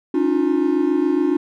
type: tone cluster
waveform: triangle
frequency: 281.1 / 308.1 / 355.7 Hz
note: C#4 / D#4 / F4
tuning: +24 / -17 / +32 cents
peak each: -18 dBFS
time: 0.14-1.37 s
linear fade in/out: 5 ms
effects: none